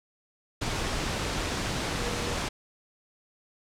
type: tone in noise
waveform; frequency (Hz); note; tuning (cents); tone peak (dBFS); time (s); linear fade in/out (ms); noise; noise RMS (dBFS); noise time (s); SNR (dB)
sine; 478.4; A#4; +45; -37; 1.98-2.35; 10; pink; -30; 0.61-2.49; -10
effects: low-pass 7000 Hz 12 dB/octave